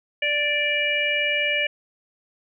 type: harmonic tone with a mistuned harmonic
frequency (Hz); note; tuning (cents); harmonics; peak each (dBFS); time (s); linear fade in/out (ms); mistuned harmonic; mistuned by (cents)
587.3; D5; 0; 1 / 3 / 4 / 5; -28 / -27 / -23 / -26; 0.22-1.67; 5; 5; -21
effects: none